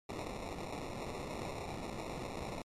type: noise with sample-and-hold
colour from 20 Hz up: blue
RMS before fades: -42 dBFS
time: 0.09-2.62 s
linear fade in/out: 2 ms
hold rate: 1575 Hz
effects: low-pass 9000 Hz 12 dB/octave + MP3 96 kbps